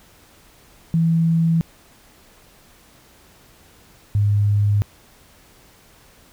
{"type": "tone pair in turn", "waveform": "sine", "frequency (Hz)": [164.81, 102.75], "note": ["E3", "G#2"], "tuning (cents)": [0, -18], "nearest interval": "minor sixth", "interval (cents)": 818, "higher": "first", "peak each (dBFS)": -14, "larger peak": "neither", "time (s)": [[0.94, 1.61], [4.15, 4.82]], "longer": "neither", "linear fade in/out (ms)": 0, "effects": ["pink hiss -51 dBFS RMS until 6.32 s"]}